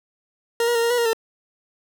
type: tone with pitch steps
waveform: 40% pulse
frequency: 466.3 / 477.5 / 462.7 / 467.5 / 486.7 / 469.6 / 449.9 Hz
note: A#4 / A#4 / A#4 / A#4 / B4 / A#4 / A4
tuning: +1 / +42 / -13 / +5 / -25 / +13 / +39 cents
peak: -17 dBFS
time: 0.6-1.132 s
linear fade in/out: 2 ms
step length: 76 ms
effects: none